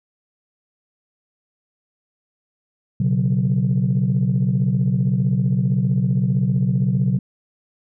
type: chord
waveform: sine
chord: B suspended second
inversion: none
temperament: just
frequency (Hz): 123.47 / 138.9 / 185.21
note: B2 / C#3 / F#3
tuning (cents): 0 / +4 / +2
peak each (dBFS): -19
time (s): 3-7.19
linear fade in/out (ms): 5
effects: tanh soft clip ceiling -10 dBFS